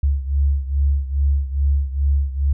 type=beating tone pair; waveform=sine; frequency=69.3 / 71.7 Hz; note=C#2 / D2; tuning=0 / -41 cents; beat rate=2.4 Hz; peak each=-17 / -21 dBFS; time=0.03-2.53 s; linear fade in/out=5 ms; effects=none